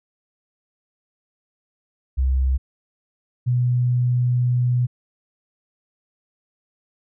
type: tone pair in turn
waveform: sine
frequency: 65.41 / 123.48 Hz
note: C2 / B2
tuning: 0 / 0 cents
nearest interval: major seventh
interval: 1100 cents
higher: second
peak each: -16 dBFS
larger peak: neither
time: 2.17-2.58 / 3.46-4.87 s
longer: second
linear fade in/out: 20 ms
effects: none